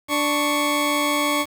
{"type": "tone pair together", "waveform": "20% pulse", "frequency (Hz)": [293.7, 1108.9], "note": ["D4", "C#6"], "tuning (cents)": [0, 0], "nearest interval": "octave + major seventh", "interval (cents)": 2300, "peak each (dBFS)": -17, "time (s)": [0.08, 1.46], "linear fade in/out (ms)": 50, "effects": ["7-bit"]}